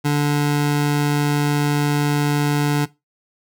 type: tone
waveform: 25% pulse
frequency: 146.1 Hz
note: D3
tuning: 9 cents flat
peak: -12 dBFS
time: 0.04-2.86 s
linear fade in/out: 20 ms
effects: noise-tail reverb RT60 0.2 s tail -18 dB re dry